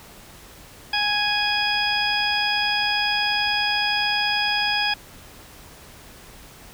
harmonic tone, 830.6 Hz, G#5, in tune, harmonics 1 / 2 / 3 / 4 / 6, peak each -26 / -26 / -26 / -26 / -26 dBFS, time 0.93-4.94 s, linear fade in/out 5 ms, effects pink hiss -45 dBFS RMS until 6.73 s

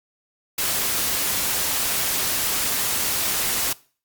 white noise, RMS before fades -23 dBFS, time 0.58-3.73 s, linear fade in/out 5 ms, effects noise-tail reverb RT60 0.4 s tail -21 dB re dry + Opus 48 kbps

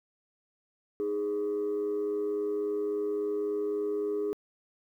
sine tone pair together, 309.5 / 413.1 Hz, D#4 / G#4, -9 / -9 cents, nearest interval perfect fourth, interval 500 cents, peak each -34 / -27 dBFS, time 1-4.33 s, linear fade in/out 0 ms, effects tanh soft clip ceiling -25 dBFS + 11-bit

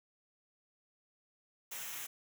white noise with comb filter, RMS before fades -43 dBFS, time 1.71-2.07 s, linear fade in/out 10 ms, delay 0.22 ms, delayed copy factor -0.6, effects none

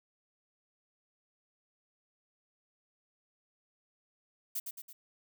violet noise with echo, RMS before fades -35 dBFS, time 4.55-4.6 s, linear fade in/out 10 ms, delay 110 ms, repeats 3, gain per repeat -5 dB, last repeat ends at 4.93 s, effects none

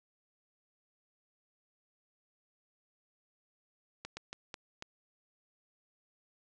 slowing click train, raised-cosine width 0.2 ms, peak -24 dBFS, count 5, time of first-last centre 4.05-4.824 s, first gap 120 ms, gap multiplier 1.33, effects resampled to 22050 Hz

